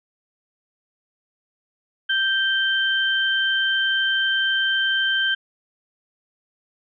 sine tone pair together, 1568 / 3119 Hz, G6 / G7, 0 / -9 cents, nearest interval octave, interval 1191 cents, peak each -20 / -22 dBFS, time 2.09-5.35 s, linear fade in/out 10 ms, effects none

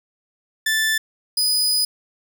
sawtooth tone pair in turn, 1760 / 4978 Hz, A6 / D#8, 0 / 0 cents, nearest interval octave + tritone, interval 1800 cents, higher second, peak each -14 dBFS, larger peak neither, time 0.66-0.98 / 1.37-1.85 s, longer second, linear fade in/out 5 ms, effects none

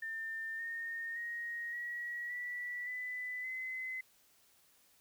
sine tone with pitch steps, 1800 / 1837.8 / 1876.4 / 1915.9 / 1956.1 / 1997.2 / 2039 Hz, A6 / A#6 / A#6 / A#6 / B6 / B6 / C7, +39 / -25 / +11 / +47 / -17 / +19 / -45 cents, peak -38 dBFS, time 0.02-4.01 s, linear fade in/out 5 ms, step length 570 ms, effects white hiss -68 dBFS RMS until 5 s

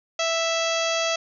harmonic tone, 659.3 Hz, E5, in tune, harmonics 1 / 2 / 3 / 4 / 5 / 6 / 7 / 8 / 9 / 10, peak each -25 / -30 / -33 / -30 / -30 / -37 / -34 / -38 / -34 / -36 dBFS, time 0.19-1.16 s, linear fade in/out 5 ms, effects none

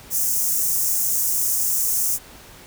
white high-pass noise, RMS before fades -21 dBFS, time 0.1-2.19 s, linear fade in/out 50 ms, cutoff 5800 Hz, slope 48 dB/octave, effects pink hiss -44 dBFS RMS until 2.66 s

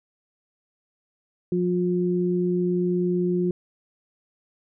sine tone pair together, 178.06 / 357 Hz, F3 / F4, +34 / +38 cents, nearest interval octave, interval 1204 cents, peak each -23 dBFS, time 1.52-3.51 s, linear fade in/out 2 ms, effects none

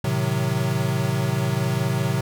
square chord, A diminished seventh, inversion none, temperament equal, 110 / 130.81 / 155.56 / 185 Hz, A2 / C3 / Eb3 / Gb3, 0 / 0 / 0 / 0 cents, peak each -28 / -24 / -29 / -29 dBFS, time 0.04-2.21 s, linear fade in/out 5 ms, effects none

